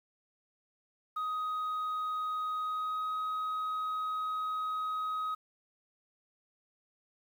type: tone with pitch glide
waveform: sine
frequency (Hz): 1254 to 1262.7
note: D#6 to D#6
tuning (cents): +13 to +25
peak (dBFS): -29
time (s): 1.16-5.35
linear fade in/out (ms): 10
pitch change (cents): +12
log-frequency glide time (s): 2.6-3.17
effects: tanh soft clip ceiling -31 dBFS + 10-bit